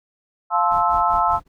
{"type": "chord", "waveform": "sine", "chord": "F major seventh", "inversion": "none", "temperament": "just", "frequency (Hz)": [698.5, 873.1, 1047.7, 1309.6], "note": ["F5", "A5", "C6", "E6"], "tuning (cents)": [0, -14, 2, -12], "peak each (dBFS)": [-22, -20, -22, -20], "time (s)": [0.5, 1.4], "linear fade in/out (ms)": 50}
{"type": "noise with tremolo", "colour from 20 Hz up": "brown", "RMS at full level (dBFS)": -33, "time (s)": [0.71, 1.48], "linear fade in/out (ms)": 5, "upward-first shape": "sine", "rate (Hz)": 5.1, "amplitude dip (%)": 100}
{"effects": []}